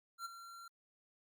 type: tone with ADSR envelope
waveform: square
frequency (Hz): 1369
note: F6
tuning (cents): -35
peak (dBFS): -40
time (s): 0.18-0.68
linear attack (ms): 73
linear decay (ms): 17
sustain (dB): -11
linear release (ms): 4
effects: Opus 48 kbps